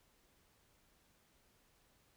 silence, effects pink hiss -72 dBFS RMS until 2.16 s

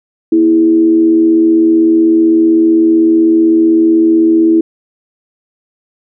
sine tone with frequency modulation, 327.8 Hz, E4, 10 cents flat, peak -5 dBFS, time 0.32-4.61 s, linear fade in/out 5 ms, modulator 84.2 Hz, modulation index 0.41, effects none

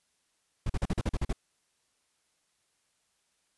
brown noise bursts, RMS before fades -28 dBFS, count 9, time 0.66-1.329 s, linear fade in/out 5 ms, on 37 ms, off 42 ms, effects white hiss -74 dBFS RMS until 3.57 s + resampled to 24000 Hz

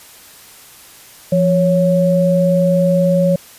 sine tone pair together, 173.02 / 554.4 Hz, F3 / C#5, -16 / 0 cents, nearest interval octave + minor sixth, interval 2016 cents, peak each -13 dBFS, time 1.32-3.36 s, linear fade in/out 5 ms, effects white hiss -41 dBFS RMS until 3.58 s + resampled to 32000 Hz

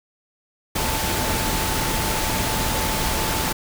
sine tone in noise, 880 Hz, A5, in tune, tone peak -30 dBFS, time 0.75-3.53 s, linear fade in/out 10 ms, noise pink, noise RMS -23 dBFS, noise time 0.75-3.53 s, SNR -10 dB, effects none

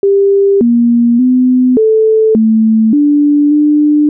sine tone with pitch steps, 396.6 / 236.6 / 253.2 / 438.8 / 220.8 / 292 / 297.8 Hz, G4 / A#3 / B3 / A4 / A3 / D4 / D4, +20 / +26 / +43 / -5 / +6 / -10 / +24 cents, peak -5 dBFS, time 0.03-4.09 s, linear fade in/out 2 ms, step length 580 ms, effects none

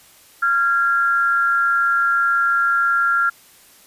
sine tone pair together, 1383 / 1644.7 Hz, F6 / G#6, -17 / -17 cents, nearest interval minor third, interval 300 cents, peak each -15 / -22 dBFS, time 0.42-3.3 s, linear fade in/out 10 ms, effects white hiss -49 dBFS RMS until 3.86 s + resampled to 32000 Hz

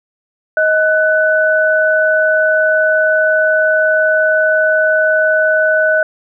sine tone pair together, 628 / 1493.6 Hz, D#5 / F#6, +16 / +16 cents, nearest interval octave + minor third, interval 1500 cents, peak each -12 dBFS, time 0.57-6.03 s, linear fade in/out 2 ms, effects none

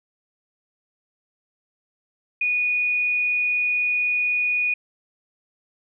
sine tone, 2464 Hz, D#7, 17 cents flat, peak -19 dBFS, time 2.41-4.74 s, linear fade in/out 5 ms, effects none

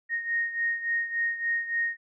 sine beating tone pair, 1859 / 1862.5 Hz, A#6 / A#6, -5 / -2 cents, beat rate 3.5 Hz, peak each -27 / -32 dBFS, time 0.09-1.97 s, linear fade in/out 50 ms, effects none

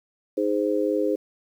harmonic tone, 103.7 Hz, G#2, 2 cents flat, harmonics 3 / 4 / 5, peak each -25 / -25 / -25 dBFS, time 0.37-1.16 s, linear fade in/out 10 ms, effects 9-bit

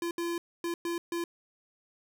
square tone bursts at uneven times, 341.4 Hz, F4, 39 cents flat, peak -31 dBFS, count 5, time 0.02-0.11 / 0.18-0.38 / 0.64-0.74 / 0.85-0.98 / 1.12-1.24 s, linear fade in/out 2 ms, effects none

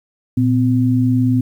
sine tone pair together, 116.8 / 254.6 Hz, A#2 / C4, +4 / -47 cents, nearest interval octave + minor second, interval 1349 cents, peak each -15 / -14 dBFS, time 0.37-1.41 s, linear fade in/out 5 ms, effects 8-bit

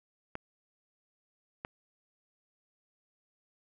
clicks, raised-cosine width 0.5 ms, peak -22 dBFS, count 2, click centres 0.354 / 1.649 s, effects none

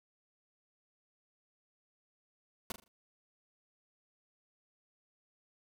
pink noise with echo, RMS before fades -39 dBFS, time 2.7-2.72 s, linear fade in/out 2 ms, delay 40 ms, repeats 4, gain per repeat -9 dB, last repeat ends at 2.88 s, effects none

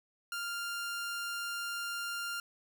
sawtooth tone, 1396.9 Hz, F6, in tune, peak -32 dBFS, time 0.32-2.4 s, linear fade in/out 2 ms, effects none

